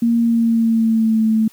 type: tone with pitch glide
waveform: sine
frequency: 233.1 to 220.3 Hz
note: A#3 to A3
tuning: 0 to +2 cents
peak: -12 dBFS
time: 0.02-1.48 s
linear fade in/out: 5 ms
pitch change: -98 cents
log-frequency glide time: 0.19-1.24 s
effects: white hiss -49 dBFS RMS until 1.52 s